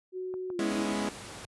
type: tone with pitch glide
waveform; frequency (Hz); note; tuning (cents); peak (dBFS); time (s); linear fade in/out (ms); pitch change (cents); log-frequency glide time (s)
sine; 370 to 322.1; F#4 to E4; 0 to -40; -33; 0.12-0.94; 50; -240; 0.5-0.67
type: click train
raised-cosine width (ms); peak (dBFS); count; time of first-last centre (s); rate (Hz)
1; -31; 4; 0.34-0.825; 6.18
type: chord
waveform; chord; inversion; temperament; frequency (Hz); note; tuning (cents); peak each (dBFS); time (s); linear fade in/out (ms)
sawtooth; C# minor seventh; second; equal; 207.7 / 246.9 / 277.2 / 329.6; G#3 / B3 / C#4 / E4; 0 / 0 / 0 / 0; -28 / -33 / -32 / -34; 0.59-1.09; 2
type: noise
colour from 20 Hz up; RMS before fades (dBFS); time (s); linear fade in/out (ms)
pink; -43; 0.7-1.45; 0
effects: high-pass 80 Hz 12 dB/octave + resampled to 24000 Hz